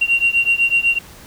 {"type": "beating tone pair", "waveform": "sine", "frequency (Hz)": [2754, 2762], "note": ["F7", "F7"], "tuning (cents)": [-25, -20], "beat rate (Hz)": 8, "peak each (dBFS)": [-16, -15], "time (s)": [0.01, 0.99], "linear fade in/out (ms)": 10, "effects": ["tanh soft clip ceiling -6 dBFS", "pink hiss -41 dBFS RMS until 1.26 s"]}